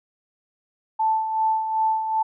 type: tone with tremolo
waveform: sine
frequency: 880 Hz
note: A5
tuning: in tune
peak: -17 dBFS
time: 0.99-2.23 s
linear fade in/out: 10 ms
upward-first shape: sine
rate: 2.6 Hz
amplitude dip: 55%
effects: none